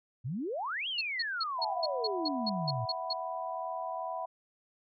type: exponential two-way sweep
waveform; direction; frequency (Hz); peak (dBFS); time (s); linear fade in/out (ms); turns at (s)
sine; up then down; 110 to 3322 to 110; -32; 0.24-2.86; 20; 0.88
type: tone bursts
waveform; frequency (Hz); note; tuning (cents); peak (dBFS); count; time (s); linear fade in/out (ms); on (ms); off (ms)
sine; 4326; C#8; -43; -29; 11; 0.98-3.132; 5; 32; 180
type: chord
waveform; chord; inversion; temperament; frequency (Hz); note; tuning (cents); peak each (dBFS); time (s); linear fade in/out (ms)
sine; E suspended second; none; just; 659.3 / 741.7 / 988.9; E5 / F#5 / B5; 0 / +4 / +2; -38; 1.58-4.26; 10
effects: MP3 48 kbps